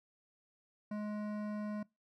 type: tone with hard clipping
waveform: triangle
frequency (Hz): 210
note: G#3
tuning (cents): +19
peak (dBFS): -39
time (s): 0.91-1.83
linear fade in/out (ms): 5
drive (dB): 18
effects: noise-tail reverb RT60 0.2 s tail -22 dB re dry